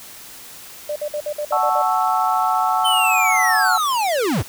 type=tone bursts; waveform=sine; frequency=594 Hz; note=D5; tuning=20 cents sharp; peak=-21 dBFS; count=8; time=0.89-1.82 s; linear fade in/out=5 ms; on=69 ms; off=54 ms
type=chord; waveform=sine; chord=F# minor seventh; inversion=none; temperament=equal with one note detuned; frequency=740 / 874.4 / 1108.7 / 1318.5 Hz; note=F#5 / A5 / C#6 / E6; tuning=0 / -11 / 0 / 0 cents; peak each=-20 / -21 / -24 / -21 dBFS; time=1.52-3.78 s; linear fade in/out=5 ms
type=linear sweep; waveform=square; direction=down; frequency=3106 to 63.6 Hz; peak=-18 dBFS; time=2.84-4.43 s; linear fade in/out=20 ms
effects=white hiss -39 dBFS RMS until 4.48 s